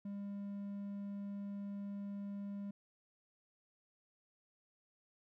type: tone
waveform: triangle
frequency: 200.9 Hz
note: G3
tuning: 43 cents sharp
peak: -39 dBFS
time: 0.05-2.71 s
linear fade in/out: 5 ms
effects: none